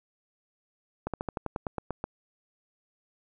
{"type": "slowing click train", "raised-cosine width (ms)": 1, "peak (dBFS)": -17, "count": 11, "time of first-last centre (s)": [1.07, 2.041], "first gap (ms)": 67, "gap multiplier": 1.08, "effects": []}